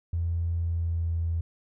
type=tone with pitch glide; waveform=triangle; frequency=84.4 to 83.19 Hz; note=E2 to E2; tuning=+41 to +16 cents; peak=-21 dBFS; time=0.13-1.41 s; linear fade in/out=5 ms; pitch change=-25 cents; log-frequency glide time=0.56-1.14 s; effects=tanh soft clip ceiling -23 dBFS